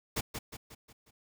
pink noise with echo, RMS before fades -32 dBFS, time 0.16-0.21 s, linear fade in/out 10 ms, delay 180 ms, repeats 5, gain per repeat -6 dB, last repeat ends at 1.11 s, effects none

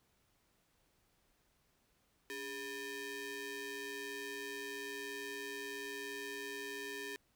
sawtooth ring-modulated tone, 693 Hz, F5, 14 cents flat, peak -35 dBFS, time 2.3-7.16 s, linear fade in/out 0 ms, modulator 1100 Hz, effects pink hiss -75 dBFS RMS until 7.35 s

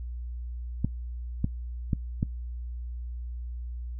clicks, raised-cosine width 5 ms, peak -12 dBFS, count 4, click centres 0.846 / 1.444 / 1.932 / 2.229 s, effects noise-tail reverb RT60 0.1 s tail -20 dB re dry + added 60 Hz sine -33 dBFS peak until 3.99 s

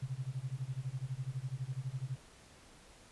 sine tone with tremolo, 130.6 Hz, C3, 3 cents flat, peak -33 dBFS, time 0.02-2.16 s, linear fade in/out 5 ms, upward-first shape sine, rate 12 Hz, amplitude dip 95%, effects pink hiss -59 dBFS RMS until 3.11 s + resampled to 24000 Hz

